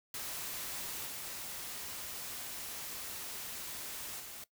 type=noise with level steps; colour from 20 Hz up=white; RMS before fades=-41 / -43 / -47 dBFS; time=0.14-4.44 s; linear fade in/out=2 ms; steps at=1.06 / 4.19 s; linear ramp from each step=20 ms; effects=noise-tail reverb RT60 0.1 s tail -18 dB re dry